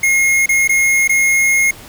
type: tone with dropouts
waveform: square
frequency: 2151 Hz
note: C7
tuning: 47 cents sharp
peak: -11 dBFS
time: 0.03-1.71 s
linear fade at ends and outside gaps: 5 ms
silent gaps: 0.46-0.49 / 0.677-0.692 / 1.077-1.093 s
effects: pink hiss -37 dBFS RMS until 1.88 s